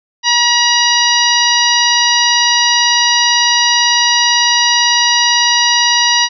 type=harmonic tone; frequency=958 Hz; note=A#5; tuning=47 cents sharp; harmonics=1 / 2 / 3 / 4 / 5 / 6; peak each=-16 / -16 / -16 / -16 / -16 / -16 dBFS; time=0.23-6.29 s; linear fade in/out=50 ms; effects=none